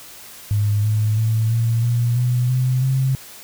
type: tone with pitch steps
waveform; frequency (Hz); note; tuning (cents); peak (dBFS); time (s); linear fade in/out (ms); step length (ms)
sine; 103.83 / 107.49 / 111.28 / 115.21 / 119.27 / 123.48 / 127.83 / 132.34; G#2 / A2 / A2 / A#2 / A#2 / B2 / C3 / C3; 0 / -40 / +20 / -20 / +40 / 0 / -40 / +20; -15; 0.51-3.15; 0; 330
effects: white hiss -40 dBFS RMS until 3.43 s